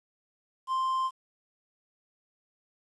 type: tone with quantisation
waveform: triangle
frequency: 1046.5 Hz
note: C6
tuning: in tune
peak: -24 dBFS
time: 0.67-1.11 s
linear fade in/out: 50 ms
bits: 9
effects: resampled to 24000 Hz